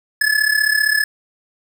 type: tone with amplitude modulation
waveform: square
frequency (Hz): 1717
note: A6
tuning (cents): -43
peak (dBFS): -11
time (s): 0.21-1.04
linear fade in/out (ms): 5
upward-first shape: sine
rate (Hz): 35.3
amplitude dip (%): 80
effects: 7-bit